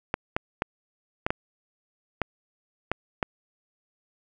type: clicks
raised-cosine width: 0.5 ms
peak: -9 dBFS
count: 8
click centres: 0.141 / 0.365 / 0.621 / 1.265 / 1.305 / 2.217 / 2.916 / 3.228 s
effects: none